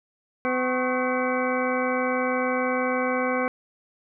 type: harmonic tone with a mistuned harmonic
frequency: 253.7 Hz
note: B3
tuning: 47 cents sharp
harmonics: 1 / 2 / 3 / 4 / 5 / 6 / 8 / 9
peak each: -28 / -26 / -32 / -30 / -36 / -32 / -35 / -34 dBFS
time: 0.45-3.48 s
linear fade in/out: 0 ms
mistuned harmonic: 4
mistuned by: +130 cents
effects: none